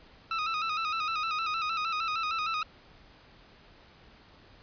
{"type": "tone with vibrato", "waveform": "sawtooth", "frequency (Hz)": 1286, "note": "E6", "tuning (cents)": -43, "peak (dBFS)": -25, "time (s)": [0.31, 2.63], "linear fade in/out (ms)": 2, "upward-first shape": "square", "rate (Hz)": 6.5, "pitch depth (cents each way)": 56, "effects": ["pink hiss -56 dBFS RMS until 4.62 s", "resampled to 11025 Hz"]}